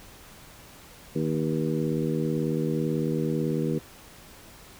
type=harmonic tone with a mistuned harmonic; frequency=78.1 Hz; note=D#2; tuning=7 cents sharp; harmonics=2 / 3 / 4 / 5 / 6; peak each=-28 / -30 / -31 / -32 / -33 dBFS; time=1.15-3.79 s; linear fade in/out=10 ms; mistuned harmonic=6; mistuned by=+44 cents; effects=pink hiss -49 dBFS RMS until 4.79 s

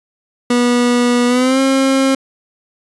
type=tone with pitch glide; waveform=30% pulse; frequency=243.1 to 268.2 Hz; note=B3 to C4; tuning=-27 to +43 cents; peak=-8 dBFS; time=0.5-2.15 s; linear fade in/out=5 ms; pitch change=+170 cents; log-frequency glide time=1.27-1.6 s; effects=resampled to 24000 Hz

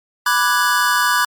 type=chord; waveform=square; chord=G# half-diminished seventh; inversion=first; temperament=equal; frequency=987.8 / 1174.7 / 1480 / 1661.2 Hz; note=B5 / D6 / F#6 / G#6; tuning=0 / 0 / 0 / 0 cents; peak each=-20 dBFS; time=0.26-1.25 s; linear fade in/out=5 ms; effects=MP3 96 kbps

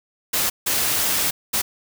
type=noise bursts at uneven times; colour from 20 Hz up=white; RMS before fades=-21 dBFS; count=3; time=0.33-0.5 / 0.66-1.31 / 1.53-1.62 s; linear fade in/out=10 ms; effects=none

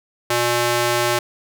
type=tone with high-pass filter; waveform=square; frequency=120 Hz; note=B2; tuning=49 cents flat; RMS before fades=-19 dBFS; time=0.3-1.19 s; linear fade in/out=5 ms; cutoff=430 Hz; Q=0.59; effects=none

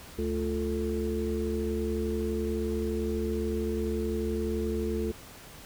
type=harmonic tone with a mistuned harmonic; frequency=73.42 Hz; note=D2; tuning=in tune; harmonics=1 / 3 / 5 / 6; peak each=-33 / -33 / -33 / -33 dBFS; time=0.18-5.12 s; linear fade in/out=10 ms; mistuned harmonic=5; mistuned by=-88 cents; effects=pink hiss -48 dBFS RMS until 5.65 s

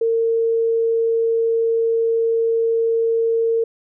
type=tone; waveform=sine; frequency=456.4 Hz; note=A#4; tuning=37 cents flat; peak=-15 dBFS; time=0.01-3.64 s; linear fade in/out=5 ms; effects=none

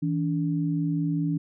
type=tone pair together; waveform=sine; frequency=162.43 / 287.5 Hz; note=E3 / D4; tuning=-25 / -37 cents; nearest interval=minor seventh; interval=988 cents; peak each=-25 / -27 dBFS; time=0.02-1.38 s; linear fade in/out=10 ms; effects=none

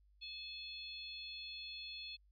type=harmonic tone; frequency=860 Hz; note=A5; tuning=40 cents flat; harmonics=3 / 4 / 5; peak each=-51 / -50 / -49 dBFS; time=0.21-2.17 s; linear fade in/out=20 ms; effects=added 50 Hz sine -66 dBFS peak until 2.31 s

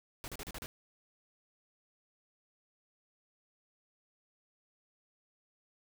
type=noise bursts; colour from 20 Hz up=pink; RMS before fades=-43 dBFS; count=6; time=0.24-0.66 s; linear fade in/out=0 ms; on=40 ms; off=36 ms; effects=none

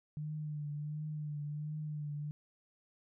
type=tone with vibrato; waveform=sine; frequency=150 Hz; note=D3; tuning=37 cents sharp; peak=-37 dBFS; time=0.17-2.31 s; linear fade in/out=0 ms; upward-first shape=triangle; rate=1.4 Hz; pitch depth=44 cents each way; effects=none

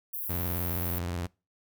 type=high-pass noise; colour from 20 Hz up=pink; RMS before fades=-35 dBFS; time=0.13-0.99 s; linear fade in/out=10 ms; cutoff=12000 Hz; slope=48 dB/octave
type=tone with vibrato; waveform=sawtooth; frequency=87.31 Hz; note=F2; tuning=in tune; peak=-27 dBFS; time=0.29-1.27 s; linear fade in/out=10 ms; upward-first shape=sine; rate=19 Hz; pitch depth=120 cents each way
effects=noise-tail reverb RT60 0.3 s tail -25 dB re dry

